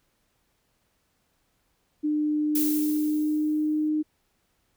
sine tone with pitch glide, 301.1 to 306.2 Hz, D4 to D#4, +43 to -28 cents, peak -22 dBFS, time 2.03-4.03 s, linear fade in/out 20 ms, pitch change +29 cents, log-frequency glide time 2.41-3.91 s
violet noise with exponential decay, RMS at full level -26 dBFS, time 2.55-3.89 s, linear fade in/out 5 ms, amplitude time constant 290 ms
effects pink hiss -71 dBFS RMS until 4.76 s

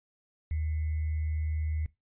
sine tone with sample-and-hold, 77.78 Hz, D#2, in tune, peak -28 dBFS, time 0.51-1.86 s, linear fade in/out 0 ms, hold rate 2100 Hz, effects noise-tail reverb RT60 0.2 s tail -19 dB re dry + resampled to 8000 Hz

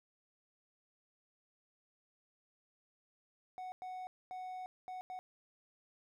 triangle tone bursts at uneven times, 740 Hz, F#5, in tune, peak -40 dBFS, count 5, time 3.58-3.72 / 3.82-4.07 / 4.31-4.66 / 4.88-5.01 / 5.1-5.19 s, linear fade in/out 0 ms, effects none

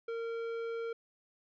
triangle tone with tanh clipping, 460 Hz, A#4, 23 cents flat, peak -37 dBFS, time 0.08-0.93 s, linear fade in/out 5 ms, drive 16 dB, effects none

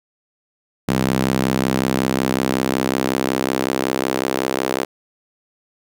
sawtooth tone with high-pass filter sweep, 65.41 Hz, C2, in tune, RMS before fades -20 dBFS, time 0.88-4.85 s, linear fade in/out 10 ms, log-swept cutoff 180 to 390 Hz, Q 1.4, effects none

